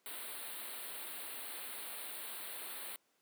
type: band-stop noise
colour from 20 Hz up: white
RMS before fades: -45 dBFS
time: 0.06-2.96 s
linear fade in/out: 0 ms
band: 4400 to 8300 Hz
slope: 96 dB/octave
effects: pink hiss -75 dBFS RMS until 3.21 s + high-pass 300 Hz 12 dB/octave